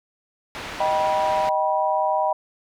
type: low-pass noise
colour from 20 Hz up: white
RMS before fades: -34 dBFS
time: 0.55-1.49 s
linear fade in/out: 0 ms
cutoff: 2500 Hz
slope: 12 dB/octave
type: chord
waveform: sine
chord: Eb augmented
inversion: none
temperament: just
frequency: 622.3 / 777.8 / 972.3 Hz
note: Eb5 / G5 / B5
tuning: 0 / -14 / -27 cents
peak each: -23 dBFS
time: 0.8-2.33 s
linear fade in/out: 5 ms
effects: none